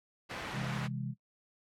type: low-pass noise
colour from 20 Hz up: white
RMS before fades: -41 dBFS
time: 0.29-0.88 s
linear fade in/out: 20 ms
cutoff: 2000 Hz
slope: 12 dB/octave
type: chord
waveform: sine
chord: C augmented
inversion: none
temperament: just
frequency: 130.81 / 163.52 / 204.4 Hz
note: C3 / E3 / G#3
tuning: 0 / -14 / -27 cents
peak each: -36 / -41 / -40 dBFS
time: 0.52-1.15 s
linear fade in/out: 50 ms
effects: noise-tail reverb RT60 0.1 s tail -18 dB re dry + MP3 64 kbps